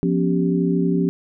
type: tone cluster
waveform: sine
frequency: 175.3 / 244.6 / 277.1 / 390.5 Hz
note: F3 / B3 / C#4 / G4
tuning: +7 / -16 / -1 / -7 cents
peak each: -19 / -25 / -22 / -24 dBFS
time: 0.03-1.09 s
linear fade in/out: 0 ms
effects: none